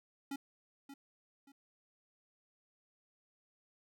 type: tone with echo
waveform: square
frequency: 277.2 Hz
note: C#4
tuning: in tune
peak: -39 dBFS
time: 0.31-0.36 s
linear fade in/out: 5 ms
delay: 580 ms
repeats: 2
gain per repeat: -10 dB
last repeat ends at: 1.52 s
effects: none